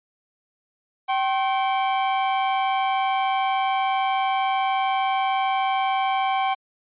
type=tone pair together; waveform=45% pulse; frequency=771 / 1072.4 Hz; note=G5 / C6; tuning=-29 / +42 cents; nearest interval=tritone; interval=571 cents; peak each=-21 / -27 dBFS; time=1.08-6.55 s; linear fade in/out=20 ms; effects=resampled to 8000 Hz